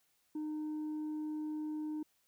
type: tone with tanh clipping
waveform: sine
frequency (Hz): 306.1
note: D#4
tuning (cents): -28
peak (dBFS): -37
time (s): 0.35-2.03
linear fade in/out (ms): 5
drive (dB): 2
effects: white hiss -75 dBFS RMS until 2.27 s